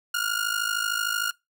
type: ring-modulated tone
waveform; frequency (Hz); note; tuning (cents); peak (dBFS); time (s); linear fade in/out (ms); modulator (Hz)
sawtooth; 1421; F6; +30; -18; 0.14-1.31; 2; 26.6
effects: noise-tail reverb RT60 0.2 s tail -23 dB re dry